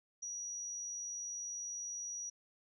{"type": "tone", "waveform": "sine", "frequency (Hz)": 5800, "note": "F#8", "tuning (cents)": -35, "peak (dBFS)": -40, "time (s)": [0.22, 2.3], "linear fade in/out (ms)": 10, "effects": []}